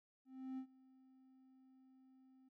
triangle tone with ADSR envelope, 261.6 Hz, C4, in tune, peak -40 dBFS, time 0.25-2.49 s, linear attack 330 ms, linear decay 82 ms, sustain -23 dB, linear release 11 ms, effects none

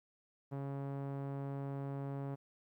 sawtooth tone with low-pass filter, 138.59 Hz, C#3, in tune, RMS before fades -41 dBFS, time 0.51-2.36 s, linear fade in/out 20 ms, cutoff 920 Hz, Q 0.81, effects 13-bit

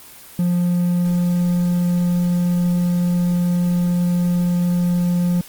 triangle tone, 175.9 Hz, F3, 13 cents sharp, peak -13 dBFS, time 0.39-5.41 s, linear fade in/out 2 ms, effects white hiss -41 dBFS RMS until 5.48 s + Opus 24 kbps

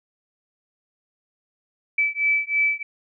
sine beating tone pair, 2307 / 2310.1 Hz, D7 / D7, -31 / -29 cents, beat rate 3.1 Hz, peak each -22 dBFS, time 1.98-2.83 s, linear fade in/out 5 ms, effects none

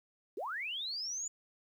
sine linear sweep, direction up, 320.1 to 7040 Hz, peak -36 dBFS, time 0.37-1.28 s, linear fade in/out 5 ms, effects 11-bit

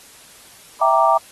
sine chord, E half-diminished seventh, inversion none, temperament equal, 659.3 / 784 / 932.3 / 1174.7 Hz, E5 / G5 / Bb5 / D6, 0 / 0 / 0 / 0 cents, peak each -17 / -18 / -17 / -17 dBFS, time 0.81-1.18 s, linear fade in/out 10 ms, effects white hiss -45 dBFS RMS until 1.31 s + AAC 32 kbps

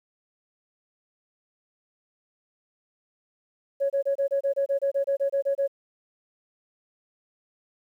sine tone bursts, 554.4 Hz, C#5, in tune, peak -20 dBFS, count 15, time 3.8-5.678 s, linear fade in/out 20 ms, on 100 ms, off 27 ms, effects tanh soft clip ceiling -16 dBFS + 10-bit

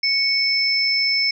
sine tone pair together, 2217 / 5273 Hz, C#7 / E8, 0 / 0 cents, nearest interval octave + minor third, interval 1500 cents, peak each -21 / -18 dBFS, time 0.03-1.31 s, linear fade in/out 5 ms, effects none

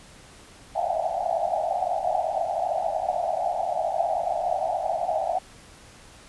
white band-pass noise, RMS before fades -26 dBFS, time 0.75-5.39 s, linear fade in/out 10 ms, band 620 to 800 Hz, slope 96 dB/octave, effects pink hiss -49 dBFS RMS until 6.28 s + resampled to 24000 Hz

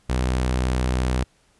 sawtooth tone, 63 Hz, B1, 35 cents sharp, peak -16 dBFS, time 0.09-1.24 s, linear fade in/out 10 ms, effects pink hiss -61 dBFS RMS until 1.59 s + resampled to 24000 Hz

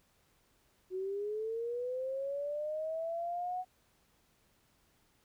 sine linear sweep, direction up, 366.2 to 741 Hz, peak -34 dBFS, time 0.9-3.65 s, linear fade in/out 50 ms, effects pink hiss -71 dBFS RMS until 5.24 s

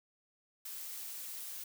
blue noise, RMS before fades -44 dBFS, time 0.65-1.64 s, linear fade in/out 5 ms, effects none

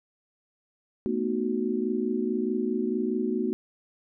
sine chord, B dominant seventh, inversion third, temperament just, 222.2 / 246.9 / 308.7 / 370.4 Hz, A3 / B3 / D#4 / F#4, +17 / 0 / -14 / +2 cents, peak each -30 / -30 / -33 / -29 dBFS, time 1.06-3.53 s, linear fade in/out 0 ms, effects none

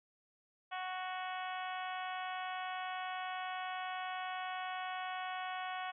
harmonic tone, 370 Hz, F#4, in tune, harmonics 2 / 3 / 4 / 5 / 6 / 7 / 8 / 9, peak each -41 / -45 / -47 / -49 / -51 / -52 / -53 / -54 dBFS, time 0.71-5.92 s, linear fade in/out 20 ms, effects none

